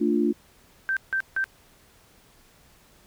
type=chord; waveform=sine; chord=D minor; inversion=second; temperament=equal with one note detuned; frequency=225.4 / 293.7 / 349.2 Hz; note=A3 / D4 / F4; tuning=+42 / 0 / 0 cents; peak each=-24 dBFS; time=0-0.33 s; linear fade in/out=20 ms
type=tone bursts; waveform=sine; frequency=1561 Hz; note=G6; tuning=8 cents flat; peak=-22 dBFS; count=3; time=0.89-1.441 s; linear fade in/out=0 ms; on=77 ms; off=160 ms
effects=pink hiss -57 dBFS RMS until 3.06 s